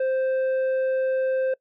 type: tone with tanh clipping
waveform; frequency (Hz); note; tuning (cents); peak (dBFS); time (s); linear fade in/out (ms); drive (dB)
triangle; 523.3; C5; 0; -22; 0-1.54; 5; 10
effects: noise-tail reverb RT60 0.1 s tail -23 dB re dry